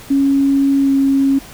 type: tone with pitch glide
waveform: sine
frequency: 275.9 to 273 Hz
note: C#4 to C#4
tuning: -8 to -26 cents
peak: -10 dBFS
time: 0.1-1.39 s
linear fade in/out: 10 ms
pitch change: -18 cents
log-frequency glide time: 0.81-0.9 s
effects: pink hiss -37 dBFS RMS until 1.53 s